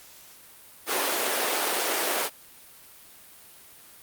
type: high-pass noise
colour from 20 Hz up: pink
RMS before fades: -26 dBFS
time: 0.86-2.3 s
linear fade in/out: 50 ms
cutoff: 360 Hz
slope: 24 dB/octave
effects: white hiss -50 dBFS RMS until 4.02 s + Opus 48 kbps